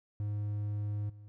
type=tone with level steps; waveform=triangle; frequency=103.83 Hz; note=G#2; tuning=in tune; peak=-30 / -46 dBFS; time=0.2-1.28 s; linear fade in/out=0 ms; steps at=1.09 s; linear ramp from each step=10 ms; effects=none